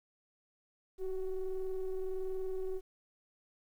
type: ring-modulated tone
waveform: triangle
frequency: 183.3 Hz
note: F#3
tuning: 16 cents flat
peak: -27 dBFS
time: 0.98-2.81 s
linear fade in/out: 50 ms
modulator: 194 Hz
effects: tanh soft clip ceiling -28 dBFS + 11-bit